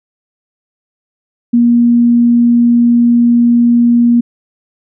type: tone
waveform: sine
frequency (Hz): 237.7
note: A#3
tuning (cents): +34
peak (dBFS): -5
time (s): 1.53-4.21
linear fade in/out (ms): 10
effects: none